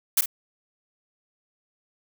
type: noise with echo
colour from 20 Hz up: blue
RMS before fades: -19 dBFS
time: 0.17-0.21 s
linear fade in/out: 5 ms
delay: 49 ms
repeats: 1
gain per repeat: -10 dB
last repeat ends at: 0.259 s
effects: none